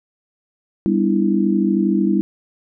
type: chord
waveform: sine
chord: E minor seventh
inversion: first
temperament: just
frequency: 197.78 / 247.2 / 296.7 / 329.6 Hz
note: G3 / B3 / D4 / E4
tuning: +16 / +2 / +18 / 0 cents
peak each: -17 / -23 / -22 / -19 dBFS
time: 0.86-2.21 s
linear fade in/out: 0 ms
effects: none